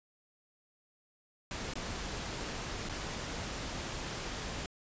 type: noise with dropouts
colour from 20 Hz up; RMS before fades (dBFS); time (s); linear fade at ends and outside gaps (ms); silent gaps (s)
pink; -39; 1.51-4.66; 1; 1.737-1.755 / 2.889-2.895
effects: resampled to 16000 Hz